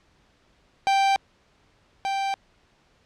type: tone pair in turn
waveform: 45% pulse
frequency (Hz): 784 / 784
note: G5 / G5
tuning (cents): 0 / 0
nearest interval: unison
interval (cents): 0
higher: neither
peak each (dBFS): -18 / -24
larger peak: first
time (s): 0.87-1.16 / 2.05-2.34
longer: neither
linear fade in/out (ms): 0
effects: pink hiss -62 dBFS RMS until 3.05 s + low-pass 5000 Hz 12 dB/octave